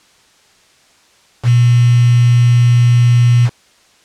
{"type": "tone with quantisation", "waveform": "sine", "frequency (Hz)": 120.6, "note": "B2", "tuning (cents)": -41, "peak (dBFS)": -6, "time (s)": [1.43, 3.5], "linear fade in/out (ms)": 50, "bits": 4, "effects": ["white hiss -50 dBFS RMS until 4.04 s", "low-pass 7000 Hz 12 dB/octave"]}